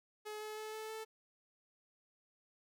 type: tone with pitch steps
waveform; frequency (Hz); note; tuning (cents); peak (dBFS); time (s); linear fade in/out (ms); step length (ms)
sawtooth; 425 / 428.7 / 432.4 / 436.2 / 440; G#4 / A4 / A4 / A4 / A4; +40 / -45 / -30 / -15 / 0; -39; 0.25-1.05; 20; 160
effects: none